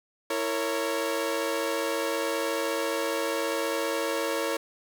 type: chord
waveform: sawtooth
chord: A# diminished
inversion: second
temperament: equal with one note detuned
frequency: 329.6 / 459.7 / 554.4 Hz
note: E4 / A#4 / C#5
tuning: 0 / -24 / 0 cents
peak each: -29 / -27 / -26 dBFS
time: 0.3-4.57 s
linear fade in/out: 5 ms
effects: none